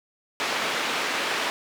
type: band-pass noise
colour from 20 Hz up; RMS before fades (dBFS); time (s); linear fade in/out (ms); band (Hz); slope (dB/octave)
white; -27; 0.4-1.5; 0; 300 to 2800; 12
effects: none